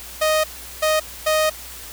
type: tone bursts at uneven times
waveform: sawtooth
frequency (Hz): 622.3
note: D#5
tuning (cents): 0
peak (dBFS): -12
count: 3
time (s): 0.21-0.44 / 0.82-1 / 1.26-1.5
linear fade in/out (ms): 10
effects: added 60 Hz sine -43 dBFS peak until 1.92 s + white hiss -37 dBFS RMS until 1.92 s